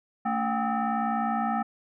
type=tone with frequency modulation; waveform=sine; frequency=284.3 Hz; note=C#4; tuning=44 cents sharp; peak=-24 dBFS; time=0.25-1.63 s; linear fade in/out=10 ms; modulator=508 Hz; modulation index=2.1; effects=none